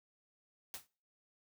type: noise with exponential decay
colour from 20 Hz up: white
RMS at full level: -40 dBFS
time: 0.74-0.87 s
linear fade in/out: 1 ms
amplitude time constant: 28 ms
effects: noise-tail reverb RT60 0.4 s tail -23 dB re dry